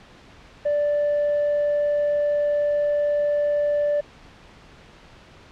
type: tone with tanh clipping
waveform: triangle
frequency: 586 Hz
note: D5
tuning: 4 cents flat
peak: -19 dBFS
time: 0.65-4.01 s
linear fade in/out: 10 ms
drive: 6 dB
effects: pink hiss -48 dBFS RMS until 5.51 s + low-pass 4000 Hz 12 dB/octave